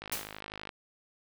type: click train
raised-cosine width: 0.3 ms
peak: -24 dBFS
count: 36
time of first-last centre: 0.02-0.692 s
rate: 52.1 Hz
type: noise with exponential decay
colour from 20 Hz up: white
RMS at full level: -31 dBFS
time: 0.12-0.4 s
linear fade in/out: 2 ms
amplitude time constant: 59 ms
effects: none